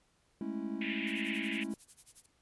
triangle chord, A major seventh, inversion third, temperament equal with one note detuned, 207.7 / 220 / 274.8 / 329.6 Hz, G#3 / A3 / C#4 / E4, 0 / 0 / -15 / 0 cents, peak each -39 dBFS, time 0.41-1.74 s, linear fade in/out 2 ms
white band-pass noise, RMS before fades -39 dBFS, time 0.81-1.64 s, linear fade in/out 5 ms, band 1900 to 2800 Hz, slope 48 dB/octave
violet noise with tremolo, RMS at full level -48 dBFS, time 1.07-2.26 s, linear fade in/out 2 ms, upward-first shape sine, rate 11 Hz, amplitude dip 100%
effects pink hiss -72 dBFS RMS until 2.41 s + resampled to 24000 Hz

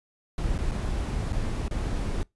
brown noise with dropouts, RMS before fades -28 dBFS, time 0.38-2.23 s, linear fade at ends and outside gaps 1 ms, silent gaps 0.58-0.587 / 0.713-0.717 / 1.323-1.329 / 1.681-1.71 s, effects noise-tail reverb RT60 0.2 s tail -25 dB re dry + resampled to 24000 Hz

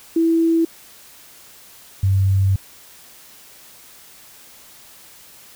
sine tone pair in turn, 329.6 / 96.64 Hz, E4 / G2, 0 / -24 cents, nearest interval octave + major sixth, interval 2124 cents, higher first, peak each -13 dBFS, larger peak neither, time 0.16-0.65 / 2.03-2.56 s, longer second, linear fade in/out 5 ms, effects white hiss -45 dBFS RMS until 5.55 s

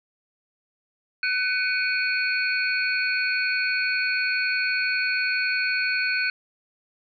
sine tone cluster, 1505 / 2247 / 2477 / 4342 Hz, F#6 / C#7 / D#7 / C#8, +29 / +23 / -8 / -37 cents, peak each -25 / -30 / -26 / -31 dBFS, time 1.23-6.3 s, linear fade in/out 2 ms, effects none

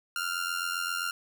sawtooth tone with amplitude modulation, 1396.9 Hz, F6, in tune, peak -23 dBFS, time 0.16-1.11 s, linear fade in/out 2 ms, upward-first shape sine, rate 87.6 Hz, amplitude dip 70%, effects none

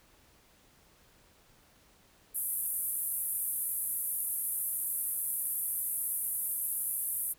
white band-pass noise, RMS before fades -34 dBFS, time 2.34-7.34 s, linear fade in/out 20 ms, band 10000 to 13000 Hz, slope 48 dB/octave, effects pink hiss -63 dBFS RMS until 7.38 s

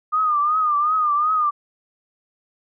sine tone with vibrato, 1218 Hz, D#6, 37 cents flat, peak -16 dBFS, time 0.12-1.51 s, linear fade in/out 20 ms, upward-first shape triangle, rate 2.7 Hz, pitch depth 95 cents each way, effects none

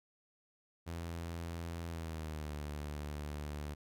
sawtooth tone with pitch glide, 84.1 to 74.06 Hz, E2 to D2, +35 to +15 cents, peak -36 dBFS, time 0.86-3.75 s, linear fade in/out 20 ms, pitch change -220 cents, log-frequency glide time 1.88-2.56 s, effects none

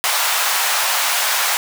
pink high-pass noise, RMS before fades -18 dBFS, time 0.04-1.57 s, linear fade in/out 0 ms, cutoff 780 Hz, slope 24 dB/octave, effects none

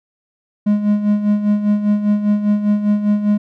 triangle tone with tremolo, 207.7 Hz, G#3, in tune, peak -8 dBFS, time 0.66-3.38 s, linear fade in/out 10 ms, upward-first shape sine, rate 5 Hz, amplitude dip 65%, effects none

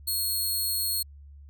10% pulse tone, 4302 Hz, C8, 47 cents sharp, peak -19 dBFS, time 0.07-1.03 s, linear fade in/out 10 ms, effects added 71 Hz sine -45 dBFS peak until 1.49 s

